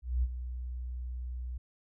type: tone with ADSR envelope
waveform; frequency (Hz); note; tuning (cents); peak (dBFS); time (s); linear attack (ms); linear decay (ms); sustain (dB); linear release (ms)
sine; 61.74; B1; 0; -24; 0.02-1.58; 210; 42; -11; 7
effects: none